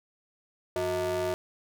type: ring-modulated tone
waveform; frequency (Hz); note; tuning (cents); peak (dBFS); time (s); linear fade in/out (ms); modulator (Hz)
square; 135.5; C#3; -39; -25; 0.76-1.34; 0; 501
effects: none